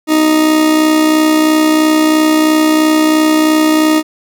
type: tone with amplitude modulation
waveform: 40% pulse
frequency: 311.1 Hz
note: D#4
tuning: in tune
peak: -5 dBFS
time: 0.07-4.03 s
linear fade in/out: 50 ms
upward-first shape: sine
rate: 63 Hz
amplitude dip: 40%
effects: none